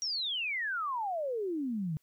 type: exponential sweep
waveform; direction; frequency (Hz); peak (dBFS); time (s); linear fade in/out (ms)
sine; down; 5750 to 146.83; -31; 0.02-1.97; 0
effects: white hiss -75 dBFS RMS until 2.02 s